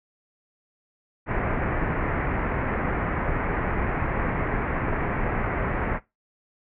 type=low-pass noise; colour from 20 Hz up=pink; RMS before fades=-26 dBFS; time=1.26-6 s; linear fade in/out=50 ms; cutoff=2200 Hz; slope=48 dB/octave; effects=noise-tail reverb RT60 0.2 s tail -18 dB re dry